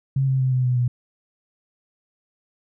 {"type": "tone with pitch steps", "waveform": "sine", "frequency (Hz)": [135.1, 132.55, 130.05, 127.59, 125.18, 122.82], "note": ["C#3", "C3", "C3", "C3", "B2", "B2"], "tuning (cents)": [-44, 23, -10, -43, 24, -9], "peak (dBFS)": -17, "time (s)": [0.16, 0.88], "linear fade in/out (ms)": 5, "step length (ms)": 120, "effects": []}